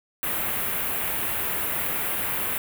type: band-stop noise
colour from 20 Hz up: white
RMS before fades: -27 dBFS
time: 0.23-2.58 s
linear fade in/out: 0 ms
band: 2800 to 11000 Hz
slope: 24 dB/octave
effects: none